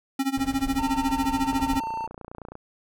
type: tone with tremolo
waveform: square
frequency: 270.2 Hz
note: C#4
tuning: 44 cents flat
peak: -21 dBFS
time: 0.19-1.8 s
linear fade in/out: 5 ms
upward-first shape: sine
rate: 14 Hz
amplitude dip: 90%
type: noise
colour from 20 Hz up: brown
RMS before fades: -35 dBFS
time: 0.37-1.79 s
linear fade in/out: 5 ms
type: tone with pitch glide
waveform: triangle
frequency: 904 to 898.3 Hz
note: A5 to A5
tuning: +47 to +36 cents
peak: -26 dBFS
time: 0.78-2.07 s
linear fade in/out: 10 ms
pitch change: -11 cents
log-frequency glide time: 1.77-1.94 s
type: click train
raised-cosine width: 1 ms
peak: -25 dBFS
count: 31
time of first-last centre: 1.53-2.554 s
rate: 29.3 Hz
effects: none